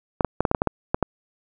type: clicks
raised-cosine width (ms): 1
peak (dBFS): -5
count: 10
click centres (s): 0.208 / 0.247 / 0.406 / 0.452 / 0.514 / 0.548 / 0.619 / 0.673 / 0.945 / 1.027
effects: none